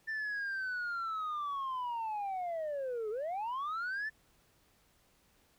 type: linear two-way sweep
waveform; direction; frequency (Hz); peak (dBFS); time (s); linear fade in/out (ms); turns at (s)
sine; down then up; 1788 to 413.5 to 1788; -32; 0.07-4.1; 20; 3.1
effects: tanh soft clip ceiling -33 dBFS + pink hiss -69 dBFS RMS until 5.58 s